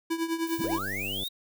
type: tone with tremolo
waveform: square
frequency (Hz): 329.6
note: E4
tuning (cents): 0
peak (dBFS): -25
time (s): 0.1-0.79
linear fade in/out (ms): 10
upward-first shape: triangle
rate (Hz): 9.8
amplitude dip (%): 80
type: noise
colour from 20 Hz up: violet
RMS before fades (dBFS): -41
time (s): 0.47-1.28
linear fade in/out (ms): 0
type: linear sweep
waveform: triangle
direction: up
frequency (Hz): 47.36 to 3866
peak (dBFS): -30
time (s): 0.58-1.29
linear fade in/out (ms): 20
type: click train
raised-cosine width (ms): 2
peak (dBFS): -27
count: 59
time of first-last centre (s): 0.64-1.233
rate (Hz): 97.8
effects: none